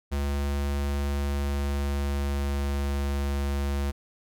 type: tone with pitch glide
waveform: square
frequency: 70.8 to 70.19 Hz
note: C#2 to C#2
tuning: +37 to +22 cents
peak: -26 dBFS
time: 0.11-3.92 s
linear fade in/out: 20 ms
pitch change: -15 cents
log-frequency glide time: 1.07-3.03 s
effects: none